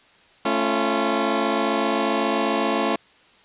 15% pulse chord, A augmented, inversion none, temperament just, 220 / 275 / 343.8 Hz, A3 / C#4 / E#4, 0 / -14 / -27 cents, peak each -18 dBFS, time 0.45-2.96 s, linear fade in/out 5 ms, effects white hiss -54 dBFS RMS until 3.44 s + resampled to 8000 Hz

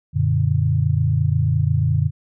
sine chord, Gb augmented, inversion none, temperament equal with one note detuned, 92.5 / 118.37 / 146.83 Hz, Gb2 / Bb2 / D3, 0 / +27 / 0 cents, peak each -20 / -20 / -19 dBFS, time 0.13-2.11 s, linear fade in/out 50 ms, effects none

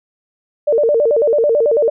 sine tone with vibrato, 519 Hz, C5, 14 cents flat, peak -10 dBFS, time 0.67-1.9 s, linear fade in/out 10 ms, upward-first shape square, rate 9.1 Hz, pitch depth 220 cents each way, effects none

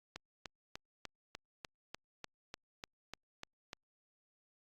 click train, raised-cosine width 0.2 ms, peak -26 dBFS, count 13, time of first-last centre 0.16-3.731 s, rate 3.36 Hz, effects Opus 48 kbps

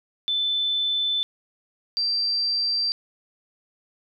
sine tone pair in turn, 3520 / 4699 Hz, A7 / D8, 0 / 0 cents, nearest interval perfect fourth, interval 500 cents, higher second, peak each -21 dBFS, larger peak neither, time 0.28-1.23 / 1.97-2.92 s, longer neither, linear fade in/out 0 ms, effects none

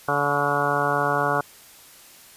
harmonic tone with a mistuned harmonic, 144 Hz, D3, 34 cents flat, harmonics 1 / 2 / 3 / 4 / 5 / 6 / 7 / 8 / 9 / 10, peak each -31 / -33 / -29 / -28 / -27 / -29 / -31 / -27 / -30 / -27 dBFS, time 0.08-1.41 s, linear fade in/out 5 ms, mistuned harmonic 8, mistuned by -36 cents, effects white hiss -48 dBFS RMS until 2.36 s + resampled to 32000 Hz

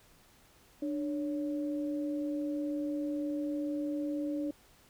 sine tone pair together, 297 / 561 Hz, D4 / C#5, +20 / +21 cents, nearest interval major seventh, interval 1101 cents, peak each -32 / -40 dBFS, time 0.82-4.51 s, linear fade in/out 5 ms, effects pink hiss -62 dBFS RMS until 4.89 s

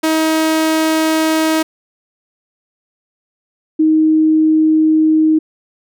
sawtooth / sine tone pair in turn, 317.4 / 313.6 Hz, D#4 / D#4, +35 / +14 cents, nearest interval unison, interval 21 cents, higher first, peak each -8 dBFS, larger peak neither, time 0.03-1.63 / 3.79-5.39 s, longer neither, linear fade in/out 10 ms, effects none

